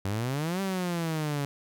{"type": "exponential two-way sweep", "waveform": "sawtooth", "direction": "up then down", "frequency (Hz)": [94.2, 196.7, 139.9], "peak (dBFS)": -24, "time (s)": [0.05, 1.45], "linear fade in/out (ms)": 0, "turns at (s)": 0.61, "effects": []}